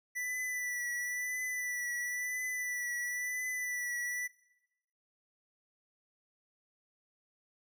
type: tone with vibrato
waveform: square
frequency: 1973 Hz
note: B6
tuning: 2 cents flat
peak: -35 dBFS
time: 0.15-4.28 s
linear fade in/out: 20 ms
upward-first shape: triangle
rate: 0.98 Hz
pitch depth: 34 cents each way
effects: noise-tail reverb RT60 1.0 s tail -23 dB re dry